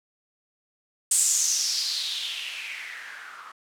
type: noise with low-pass filter sweep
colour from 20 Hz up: violet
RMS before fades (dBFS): -28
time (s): 1.11-3.52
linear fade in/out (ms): 5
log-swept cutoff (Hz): 8400 to 1200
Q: 4.9
effects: none